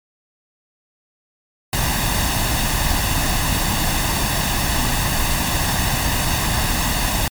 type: noise with comb filter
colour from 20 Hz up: pink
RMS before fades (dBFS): -19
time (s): 1.73-7.28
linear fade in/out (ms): 2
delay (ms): 1.1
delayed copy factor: +0.6
effects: MP3 96 kbps